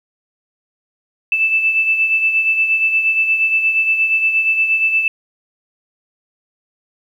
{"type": "beating tone pair", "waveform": "sine", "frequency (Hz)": [2637, 2645.5], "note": ["E7", "E7"], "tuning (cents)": [0, 6], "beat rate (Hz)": 8.5, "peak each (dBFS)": [-13, -22], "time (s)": [1.32, 5.08], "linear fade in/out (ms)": 2, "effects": ["8-bit"]}